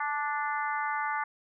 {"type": "harmonic tone with a mistuned harmonic", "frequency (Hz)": 293.7, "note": "D4", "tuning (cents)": 0, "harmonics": [3, 4, 5, 6, 7], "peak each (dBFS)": [-32, -34, -36, -38, -39], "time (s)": [0, 1.24], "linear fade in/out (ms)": 5, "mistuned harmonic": 3, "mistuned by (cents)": -17, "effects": []}